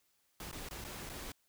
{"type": "noise with dropouts", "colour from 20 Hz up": "pink", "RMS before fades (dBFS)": -45, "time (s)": [0.4, 1.32], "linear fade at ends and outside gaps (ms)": 2, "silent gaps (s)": [[0.515, 0.527], [0.688, 0.709], [0.842, 0.847], [1.093, 1.097]], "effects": ["white hiss -75 dBFS RMS until 1.48 s"]}